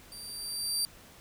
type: tone with level ramp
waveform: 25% pulse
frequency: 4687 Hz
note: D8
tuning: 4 cents flat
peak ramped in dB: -39 to -22 dBFS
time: 0.12-0.85 s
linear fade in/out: 0 ms
effects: pink hiss -54 dBFS RMS until 1.2 s